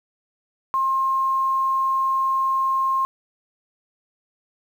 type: tone with quantisation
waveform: sine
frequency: 1065 Hz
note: C6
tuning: 30 cents sharp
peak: -18 dBFS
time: 0.74-3.05 s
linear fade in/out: 0 ms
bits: 8
effects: none